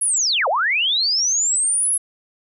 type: linear two-way sweep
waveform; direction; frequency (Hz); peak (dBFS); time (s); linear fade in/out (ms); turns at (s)
sine; down then up; 10880 to 489.8 to 10880; -16; 0.01-1.98; 10; 0.48
effects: none